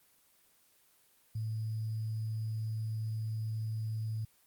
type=tone with sample-and-hold; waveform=sine; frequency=110 Hz; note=A2; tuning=in tune; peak=-33 dBFS; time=1.35-4.25 s; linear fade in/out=5 ms; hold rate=4900 Hz; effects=white hiss -67 dBFS RMS until 4.46 s + Opus 24 kbps